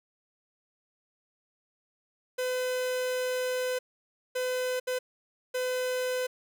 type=tone bursts at uneven times; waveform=45% pulse; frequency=506 Hz; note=B4; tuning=42 cents sharp; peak=-28 dBFS; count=4; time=2.38-3.79 / 4.35-4.8 / 4.87-4.99 / 5.54-6.27 s; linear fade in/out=10 ms; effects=none